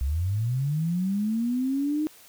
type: linear sweep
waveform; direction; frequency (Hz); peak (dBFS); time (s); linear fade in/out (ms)
sine; up; 62.4 to 311.1; -23; 0.01-2.07; 0
effects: white hiss -52 dBFS RMS until 2.28 s